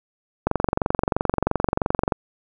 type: click train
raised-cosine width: 1 ms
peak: -5 dBFS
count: 39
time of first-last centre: 0.47-2.122 s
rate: 23 Hz
effects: none